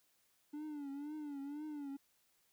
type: tone with vibrato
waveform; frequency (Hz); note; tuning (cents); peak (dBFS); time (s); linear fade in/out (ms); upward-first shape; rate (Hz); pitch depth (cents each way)
triangle; 291.1; D4; -15; -40; 0.53-1.97; 10; triangle; 2; 110
effects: white hiss -75 dBFS RMS until 2.52 s